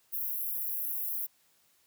white high-pass noise, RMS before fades -34 dBFS, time 0.12-1.27 s, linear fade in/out 20 ms, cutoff 11000 Hz, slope 96 dB/octave, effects white hiss -68 dBFS RMS until 1.86 s + high-pass 60 Hz 12 dB/octave

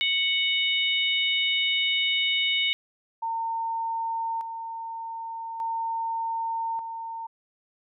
harmonic tone, 740 Hz, F#5, in tune, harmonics 3 / 4 / 5, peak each -26 / -26 / -27 dBFS, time 0.01-2.73 s, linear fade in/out 0 ms
sine tone with tremolo, 910 Hz, A#5, 42 cents flat, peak -26 dBFS, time 3.22-7.27 s, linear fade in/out 10 ms, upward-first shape square, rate 0.42 Hz, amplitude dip 50%
effects none

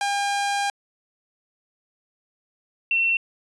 sawtooth / sine tone pair in turn, 805 / 2708 Hz, G5 / E7, +46 / +46 cents, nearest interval octave + major sixth, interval 2100 cents, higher second, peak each -18 dBFS, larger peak neither, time 0.01-0.7 / 2.91-3.17 s, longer first, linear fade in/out 2 ms, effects resampled to 22050 Hz

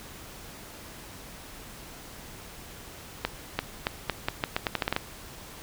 accelerating click train, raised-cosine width 0.3 ms, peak -9 dBFS, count 13, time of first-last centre 3.25-4.964 s, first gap 340 ms, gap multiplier 0.82, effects pink hiss -45 dBFS RMS until 5.62 s

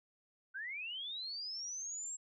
sine linear sweep, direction up, 1480 to 7650 Hz, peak -40 dBFS, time 0.54-2.17 s, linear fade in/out 20 ms, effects none

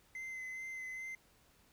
triangle tone with vibrato, 2057 Hz, C7, 30 cents flat, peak -40 dBFS, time 0.15-1.15 s, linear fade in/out 2 ms, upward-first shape sine, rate 2.4 Hz, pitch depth 18 cents each way, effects pink hiss -68 dBFS RMS until 1.72 s

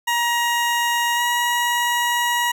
20% pulse tone with pitch glide, 948 to 959 Hz, A#5 to A#5, +29 to +49 cents, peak -13 dBFS, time 0.07-2.52 s, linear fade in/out 10 ms, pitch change +20 cents, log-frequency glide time 1.15-1.21 s, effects none

